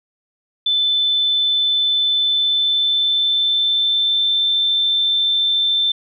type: tone with pitch glide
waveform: sine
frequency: 3520 to 3553 Hz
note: A7 to A7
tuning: 0 to +16 cents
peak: -14 dBFS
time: 0.66-5.92 s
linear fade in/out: 5 ms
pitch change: +16 cents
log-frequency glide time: 2.19-4.46 s
effects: none